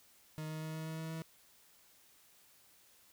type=tone with pitch steps; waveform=40% pulse; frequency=155.56 / 156.55 / 157.55 / 158.55 / 159.56 / 160.58 / 161.6 Hz; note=D#3 / D#3 / D#3 / D#3 / D#3 / E3 / E3; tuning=0 / +11 / +22 / +33 / +44 / -45 / -34 cents; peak=-39 dBFS; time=0.38-1.22 s; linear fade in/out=0 ms; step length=120 ms; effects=white hiss -65 dBFS RMS until 3.12 s

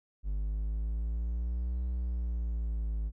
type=linear two-way sweep; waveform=triangle; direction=up then down; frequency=49.5 to 61.8 to 52.8 Hz; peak=-28 dBFS; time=0.23-3.12 s; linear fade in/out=50 ms; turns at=1.84 s; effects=none

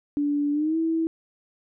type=tone with pitch glide; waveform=sine; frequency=290 to 325.5 Hz; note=D4 to E4; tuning=-22 to -22 cents; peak=-21 dBFS; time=0.17-1.07 s; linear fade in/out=0 ms; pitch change=+200 cents; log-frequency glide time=0.52-0.77 s; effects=none

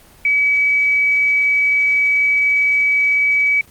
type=tone; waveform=sine; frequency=2281 Hz; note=C#7; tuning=49 cents sharp; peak=-12 dBFS; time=0.25-3.61 s; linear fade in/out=2 ms; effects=pink hiss -46 dBFS RMS until 3.7 s + Opus 24 kbps

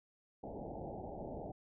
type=low-pass noise; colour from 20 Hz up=white; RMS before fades=-45 dBFS; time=0.43-1.52 s; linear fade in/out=10 ms; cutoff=830 Hz; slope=96 dB/octave; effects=none

